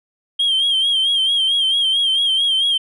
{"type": "tone with vibrato", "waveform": "sine", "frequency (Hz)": 3200, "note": "G7", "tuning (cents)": 35, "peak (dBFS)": -12, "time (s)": [0.39, 2.78], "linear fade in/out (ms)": 10, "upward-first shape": "sine", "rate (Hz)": 4.5, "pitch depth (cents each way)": 64, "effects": ["tanh soft clip ceiling -12 dBFS"]}